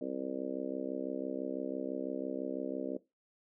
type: harmonic tone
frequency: 66 Hz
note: C2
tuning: 16 cents sharp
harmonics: 3 / 4 / 5 / 6 / 7 / 8 / 9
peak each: -48 / -39 / -41 / -47 / -41 / -45 / -43 dBFS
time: 0.01-2.97 s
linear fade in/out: 5 ms
effects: noise-tail reverb RT60 0.2 s tail -17 dB re dry